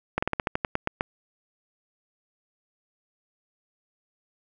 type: slowing click train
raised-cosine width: 0.5 ms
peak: -9 dBFS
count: 11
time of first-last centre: 0.18-1.009 s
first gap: 45 ms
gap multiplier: 1.13
effects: none